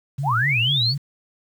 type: tone with vibrato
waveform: sine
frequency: 128.3 Hz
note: C3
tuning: 34 cents flat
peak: -22 dBFS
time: 0.18-0.98 s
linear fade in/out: 10 ms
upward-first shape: sine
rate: 4.1 Hz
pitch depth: 200 cents each way
type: linear sweep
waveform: sine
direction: up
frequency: 622.3 to 4613 Hz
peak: -18 dBFS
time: 0.23-0.95 s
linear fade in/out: 50 ms
effects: 8-bit